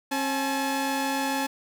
sawtooth tone pair together, 269.7 / 856.2 Hz, C#4 / A5, -47 / -47 cents, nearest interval octave + minor sixth, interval 2000 cents, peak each -24 dBFS, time 0.11-1.47 s, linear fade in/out 10 ms, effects none

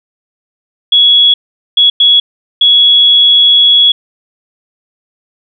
sine tone bursts at uneven times, 3357 Hz, G#7, 18 cents sharp, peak -3 dBFS, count 4, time 0.92-1.34 / 1.77-1.9 / 2-2.2 / 2.61-3.92 s, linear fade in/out 5 ms, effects none

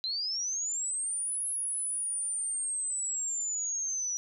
sine linear two-way sweep, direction up then down, 3996 to 10640 to 5810 Hz, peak -30 dBFS, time 0.04-4.17 s, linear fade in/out 0 ms, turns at 1.47 s, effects none

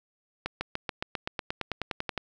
accelerating click train, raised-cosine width 0.3 ms, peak -14 dBFS, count 16, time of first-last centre 0.46-2.177 s, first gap 150 ms, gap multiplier 0.96, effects none

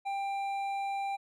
triangle tone with hard clipping, 791 Hz, G5, 15 cents sharp, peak -33 dBFS, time 0.05-1.17 s, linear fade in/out 20 ms, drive 11 dB, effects none

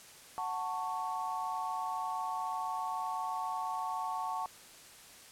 sine chord, F# minor, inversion none, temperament just, 740 / 888 / 1110 Hz, F#5 / A5 / C#6, 0 / +16 / +2 cents, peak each -39 / -37 / -38 dBFS, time 0.38-4.46 s, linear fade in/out 0 ms, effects white hiss -54 dBFS RMS until 5.31 s + low-pass 11000 Hz 12 dB/octave

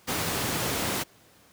pink noise, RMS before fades -28 dBFS, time 0.07-1.04 s, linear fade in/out 20 ms, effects pink hiss -57 dBFS RMS until 1.52 s + high-pass 100 Hz 12 dB/octave

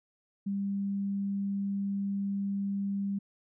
sine tone, 198.6 Hz, G3, 23 cents sharp, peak -29 dBFS, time 0.46-3.19 s, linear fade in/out 10 ms, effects none

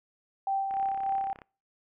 sine tone with tremolo, 781 Hz, G5, 7 cents flat, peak -25 dBFS, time 0.47-1.33 s, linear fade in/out 2 ms, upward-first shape sine, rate 3.4 Hz, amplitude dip 40%
click train, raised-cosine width 0.5 ms, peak -31 dBFS, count 25, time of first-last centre 0.71-1.418 s, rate 33.9 Hz
effects noise-tail reverb RT60 0.4 s tail -26 dB re dry

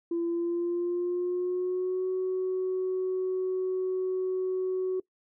sine tone with pitch glide, 339.4 to 372.3 Hz, F4 to F#4, -49 to +11 cents, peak -25 dBFS, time 0.11-5 s, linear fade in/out 5 ms, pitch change +160 cents, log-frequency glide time 0.26-2.08 s, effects noise-tail reverb RT60 0.1 s tail -22 dB re dry + tanh soft clip ceiling -23 dBFS

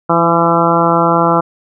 harmonic tone with a mistuned harmonic, 168.6 Hz, E3, 39 cents sharp, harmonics 1 / 2 / 3 / 4 / 5 / 6 / 7 / 8, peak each -17 / -17 / -17 / -17 / -17 / -17 / -17 / -17 dBFS, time 0.09-1.41 s, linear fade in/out 10 ms, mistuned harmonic 2, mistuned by -19 cents, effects none

